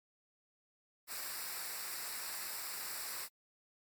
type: noise with comb filter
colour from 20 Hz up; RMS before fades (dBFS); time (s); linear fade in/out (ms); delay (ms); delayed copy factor
white; -42; 1.07-3.29; 50; 0.31; -0.7
effects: MP3 96 kbps